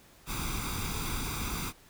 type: noise with comb filter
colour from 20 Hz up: pink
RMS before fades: -34 dBFS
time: 0.26-1.73 s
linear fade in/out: 50 ms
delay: 0.83 ms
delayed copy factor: +0.75
effects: pink hiss -58 dBFS RMS until 1.89 s